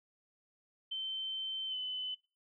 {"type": "tone with pitch glide", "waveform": "sine", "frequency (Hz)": [3093, 3022], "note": ["G7", "F#7"], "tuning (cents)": [-24, 36], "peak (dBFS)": -35, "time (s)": [0.91, 2.15], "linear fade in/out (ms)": 10, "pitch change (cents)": -40, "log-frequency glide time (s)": [1.68, 1.76], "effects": ["noise-tail reverb RT60 0.3 s tail -20 dB re dry"]}